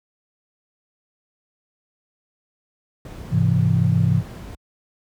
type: noise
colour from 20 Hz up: brown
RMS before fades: -33 dBFS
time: 3.05-4.55 s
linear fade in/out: 2 ms
type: chord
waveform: sine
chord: Ab augmented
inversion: none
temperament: equal with one note detuned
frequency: 103.83 / 130.81 / 167.21 Hz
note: Ab2 / C3 / E3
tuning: 0 / 0 / +25 cents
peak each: -19 dBFS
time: 3.3-4.23 s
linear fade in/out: 50 ms
effects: high-pass 60 Hz 12 dB/octave